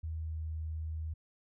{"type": "tone with pitch glide", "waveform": "sine", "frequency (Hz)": [79.9, 79.16], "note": ["D#2", "D#2"], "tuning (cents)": [47, 30], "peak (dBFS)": -35, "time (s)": [0.03, 1.14], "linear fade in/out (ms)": 10, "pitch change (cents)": -17, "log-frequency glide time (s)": [0.16, 0.4], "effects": []}